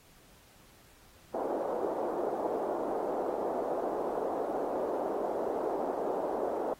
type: band-pass noise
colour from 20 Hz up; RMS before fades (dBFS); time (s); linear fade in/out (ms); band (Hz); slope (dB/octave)
pink; -33; 1.34-6.74; 5; 350 to 800; 24
effects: pink hiss -60 dBFS RMS until 6.79 s + AAC 48 kbps